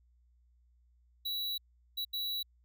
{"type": "tone bursts at uneven times", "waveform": "square", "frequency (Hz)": 3923, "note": "B7", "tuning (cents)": -12, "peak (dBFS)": -34, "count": 3, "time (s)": [[1.25, 1.58], [1.97, 2.05], [2.13, 2.43]], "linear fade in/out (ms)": 10, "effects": ["added 60 Hz sine -64 dBFS peak until 2.64 s"]}